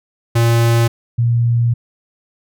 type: tone pair in turn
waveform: square / sine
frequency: 116.54 / 118.17 Hz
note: A#2 / A#2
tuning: 0 / +24 cents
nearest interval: unison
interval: 24 cents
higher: second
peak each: -11 dBFS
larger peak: neither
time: 0.35-0.88 / 1.18-1.74 s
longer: second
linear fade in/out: 10 ms
effects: none